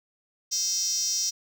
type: tone with high-pass filter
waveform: 5% pulse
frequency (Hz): 523.3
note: C5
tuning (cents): 0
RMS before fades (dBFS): -27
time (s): 0.51-1.31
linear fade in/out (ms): 20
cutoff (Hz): 5600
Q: 8.4
effects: none